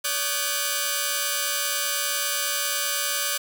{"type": "tone cluster", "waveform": "5% pulse", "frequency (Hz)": [570, 1220, 1488, 1563], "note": ["C#5", "D#6", "F#6", "G6"], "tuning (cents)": [48, -34, 9, -6], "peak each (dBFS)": -18, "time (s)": [0.04, 3.38], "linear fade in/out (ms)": 10, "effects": []}